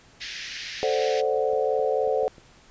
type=band-pass noise; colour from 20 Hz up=pink; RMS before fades=-36 dBFS; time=0.2-1.22 s; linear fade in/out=20 ms; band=1700 to 5900 Hz; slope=48 dB/octave
type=chord; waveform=sine; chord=D dominant seventh; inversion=second; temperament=equal; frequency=440 / 523.3 / 587.3 / 740 Hz; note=A4 / C5 / D5 / F#5; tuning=0 / 0 / 0 / 0 cents; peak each=-25 / -25 / -29 / -29 dBFS; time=0.83-2.28 s; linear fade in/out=0 ms
type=clicks; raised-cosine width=2 ms; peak=-33 dBFS; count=5; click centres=1.533 / 1.794 / 2.075 / 2.23 / 2.382 s
effects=pink hiss -54 dBFS RMS until 2.7 s + resampled to 16000 Hz